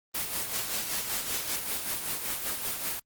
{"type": "noise with tremolo", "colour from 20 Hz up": "white", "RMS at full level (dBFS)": -30, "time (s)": [0.14, 3], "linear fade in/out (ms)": 10, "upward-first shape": "sine", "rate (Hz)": 5.2, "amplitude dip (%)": 50, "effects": ["Opus 24 kbps"]}